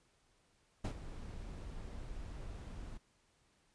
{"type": "noise with ADSR envelope", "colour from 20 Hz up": "brown", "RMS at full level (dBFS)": -33, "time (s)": [0.84, 2.98], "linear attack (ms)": 9, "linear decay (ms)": 83, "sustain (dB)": -13, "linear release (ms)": 16, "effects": ["pink hiss -73 dBFS RMS until 3.74 s", "resampled to 22050 Hz"]}